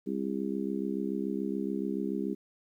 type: harmonic tone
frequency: 67 Hz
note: C2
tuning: 42 cents sharp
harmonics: 3 / 4 / 5 / 6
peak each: -34 / -35 / -36 / -37 dBFS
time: 0.06-2.35 s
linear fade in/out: 20 ms
effects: 11-bit